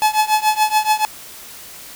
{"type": "tone with tremolo", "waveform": "45% pulse", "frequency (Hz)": 858, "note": "A5", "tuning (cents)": -44, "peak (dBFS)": -10, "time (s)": [0.02, 1.05], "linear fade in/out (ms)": 0, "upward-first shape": "triangle", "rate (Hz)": 7, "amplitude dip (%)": 95, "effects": ["white hiss -37 dBFS RMS until 1.95 s"]}